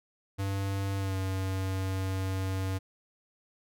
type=tone with pitch glide; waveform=square; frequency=98 to 95.1 Hz; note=G2 to F#2; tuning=0 to +48 cents; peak=-30 dBFS; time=0.38-2.79 s; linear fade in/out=20 ms; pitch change=-52 cents; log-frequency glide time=0.98-1.16 s; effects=none